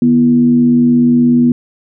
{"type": "tone with frequency modulation", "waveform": "sine", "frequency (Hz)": 243.3, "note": "B3", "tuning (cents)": -26, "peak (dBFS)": -6, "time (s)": [0.02, 1.52], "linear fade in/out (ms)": 2, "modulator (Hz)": 89.9, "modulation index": 0.45, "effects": []}